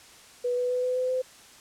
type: tone with pitch steps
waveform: sine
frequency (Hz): 490.6 / 494.9 / 499.2 / 503.5 / 507.9 / 512.3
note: B4 / B4 / B4 / B4 / B4 / C5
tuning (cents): -12 / +4 / +19 / +33 / +48 / -37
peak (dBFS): -24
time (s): 0.44-1.22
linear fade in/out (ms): 10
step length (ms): 130
effects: white hiss -51 dBFS RMS until 1.6 s + low-pass 9000 Hz 12 dB/octave